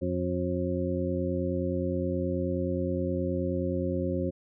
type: harmonic tone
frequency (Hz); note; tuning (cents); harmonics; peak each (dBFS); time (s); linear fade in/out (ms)
89.5; F2; +43; 1 / 2 / 3 / 4 / 6; -33 / -33 / -33 / -33 / -33; 0.01-4.31; 20
effects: none